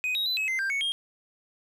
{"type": "tone with pitch steps", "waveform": "triangle", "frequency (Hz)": [2502, 3799, 4007, 2567, 2073, 1581, 2217, 3228], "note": ["D#7", "A#7", "B7", "E7", "C7", "G6", "C#7", "G#7"], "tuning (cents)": [9, 32, 24, -47, -17, 14, 0, -50], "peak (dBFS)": -24, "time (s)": [0.04, 0.92], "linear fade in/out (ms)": 0, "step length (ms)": 110, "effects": []}